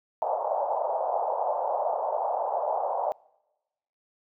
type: band-pass noise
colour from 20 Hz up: pink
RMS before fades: -28 dBFS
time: 0.22-3.12 s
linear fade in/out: 0 ms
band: 560 to 910 Hz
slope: 48 dB/octave
effects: noise-tail reverb RT60 1.0 s tail -26 dB re dry